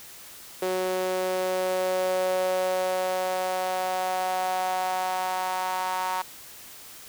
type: tone with high-pass filter sweep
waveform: sawtooth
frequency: 185 Hz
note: F#3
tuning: in tune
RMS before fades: -27 dBFS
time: 0.62-6.22 s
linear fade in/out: 5 ms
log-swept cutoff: 440 to 910 Hz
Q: 4.7
effects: white hiss -45 dBFS RMS until 7.08 s